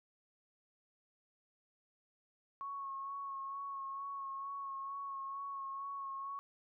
sine tone with vibrato, 1100 Hz, C#6, 14 cents flat, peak -40 dBFS, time 2.61-6.39 s, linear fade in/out 0 ms, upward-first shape sine, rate 2.2 Hz, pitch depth 23 cents each way, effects none

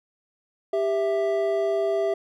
triangle tone pair together, 395.4 / 659.3 Hz, G4 / E5, +15 / 0 cents, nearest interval major sixth, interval 885 cents, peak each -22 dBFS, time 0.73-2.14 s, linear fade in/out 5 ms, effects none

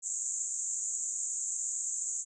white band-pass noise, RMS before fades -35 dBFS, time 0.02-2.25 s, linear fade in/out 50 ms, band 6700 to 7700 Hz, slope 96 dB/octave, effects none

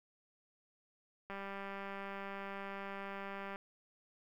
click train, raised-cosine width 0.5 ms, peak -30 dBFS, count 446, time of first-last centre 1.3-3.559 s, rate 197 Hz, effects 11-bit

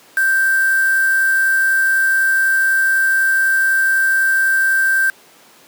sine tone with quantisation, 1568 Hz, G6, in tune, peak -12 dBFS, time 0.17-5.1 s, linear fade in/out 2 ms, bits 4, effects pink hiss -46 dBFS RMS until 5.67 s + high-pass 300 Hz 12 dB/octave

